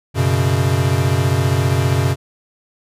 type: chord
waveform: square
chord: F# suspended fourth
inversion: none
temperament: equal with one note detuned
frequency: 93.79 / 123.47 / 138.59 Hz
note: F#2 / B2 / C#3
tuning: +24 / 0 / 0 cents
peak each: -19 dBFS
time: 0.14-2.16 s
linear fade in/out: 50 ms
effects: resampled to 32000 Hz